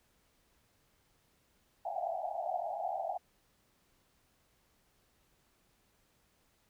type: band-pass noise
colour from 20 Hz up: pink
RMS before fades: -37 dBFS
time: 1.85-3.18 s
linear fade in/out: 5 ms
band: 650 to 800 Hz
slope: 96 dB/octave
effects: pink hiss -72 dBFS RMS until 6.69 s